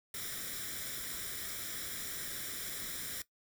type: noise with comb filter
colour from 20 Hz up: white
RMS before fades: -41 dBFS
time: 0.14-3.22 s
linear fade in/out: 2 ms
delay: 0.55 ms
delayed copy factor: +0.7
effects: noise-tail reverb RT60 0.1 s tail -17 dB re dry